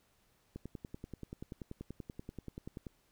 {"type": "click train", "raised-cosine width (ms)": 3, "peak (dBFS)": -30, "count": 25, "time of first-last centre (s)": [0.56, 2.868], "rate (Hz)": 10.4, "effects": ["pink hiss -72 dBFS RMS until 3.11 s"]}